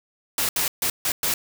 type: noise bursts at uneven times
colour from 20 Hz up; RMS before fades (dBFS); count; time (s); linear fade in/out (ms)
white; -23; 5; 0.38-0.49 / 0.56-0.68 / 0.82-0.9 / 1.05-1.12 / 1.23-1.34; 2
effects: none